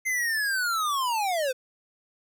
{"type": "linear sweep", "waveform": "square", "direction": "down", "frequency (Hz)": [2092, 493.9], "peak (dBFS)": -25, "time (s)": [0.05, 1.53], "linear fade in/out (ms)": 20, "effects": []}